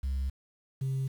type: tone pair in turn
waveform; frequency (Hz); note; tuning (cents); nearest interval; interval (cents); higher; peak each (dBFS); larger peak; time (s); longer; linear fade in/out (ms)
sine; 66.8 / 133.6; C2 / C3; +36 / +36; octave; 1200; second; -26; neither; 0.03-0.3 / 0.81-1.08; neither; 10
effects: tanh soft clip ceiling -27 dBFS + 9-bit